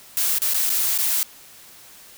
blue noise with dropouts, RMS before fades -21 dBFS, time 0.17-1.23 s, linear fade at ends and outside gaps 0 ms, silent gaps 0.384-0.419 / 0.535-0.544 / 0.694-0.701 / 0.977-0.987 s, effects white hiss -46 dBFS RMS until 2.17 s

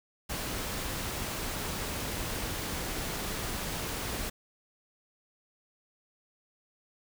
pink noise, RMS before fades -35 dBFS, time 0.29-4.3 s, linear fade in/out 10 ms, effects none

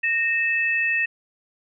sine tone pair together, 1850 / 2618 Hz, A#6 / E7, -14 / -13 cents, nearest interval tritone, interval 601 cents, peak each -22 dBFS, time 0.03-1.06 s, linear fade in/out 10 ms, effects none

